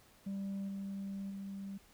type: tone with level steps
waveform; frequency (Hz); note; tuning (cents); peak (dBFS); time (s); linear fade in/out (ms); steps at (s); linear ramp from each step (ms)
sine; 196.4; G3; +4; -34 / -37 / -40; 0.26-1.78; 10; 0.68 / 1.3; 5
effects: tanh soft clip ceiling -36 dBFS + pink hiss -64 dBFS RMS until 1.93 s